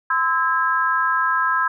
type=tone cluster; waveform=sine; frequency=1028 / 1308 / 1629 Hz; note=C6 / E6 / G#6; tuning=-31 / -14 / -34 cents; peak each=-21 dBFS; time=0.1-1.68 s; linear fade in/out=5 ms; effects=none